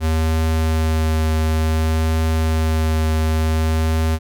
square tone with vibrato, 79.5 Hz, D#2, 38 cents sharp, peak -16 dBFS, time 0-4.19 s, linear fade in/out 50 ms, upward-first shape triangle, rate 0.56 Hz, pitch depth 13 cents each way, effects none

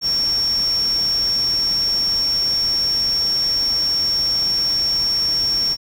sine tone in noise, 5490 Hz, F8, 31 cents flat, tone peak -16 dBFS, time 0.01-5.77 s, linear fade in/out 50 ms, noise pink, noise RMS -34 dBFS, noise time 0.01-5.77 s, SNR +15 dB, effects none

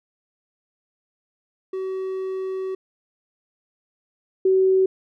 triangle / sine tone pair in turn, 378.8 / 378.8 Hz, F#4 / F#4, +41 / +41 cents, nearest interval unison, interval 0 cents, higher neither, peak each -23 / -14 dBFS, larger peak second, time 1.73-2.75 / 4.45-4.86 s, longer first, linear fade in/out 5 ms, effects none

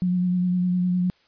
sine tone with vibrato, 180.1 Hz, F#3, 46 cents flat, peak -19 dBFS, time 0.02-1.1 s, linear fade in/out 0 ms, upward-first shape sine, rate 9.8 Hz, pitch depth 21 cents each way, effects white hiss -61 dBFS RMS until 1.27 s + resampled to 11025 Hz

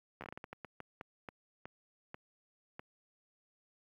slowing click train, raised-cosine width 0.5 ms, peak -29 dBFS, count 16, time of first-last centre 0.21-2.794 s, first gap 12 ms, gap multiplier 1.33, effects high-pass 80 Hz 12 dB/octave + 11-bit

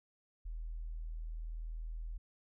sine tone, 40.36 Hz, E1, 36 cents flat, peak -39 dBFS, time 0.45-2.18 s, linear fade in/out 10 ms, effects none

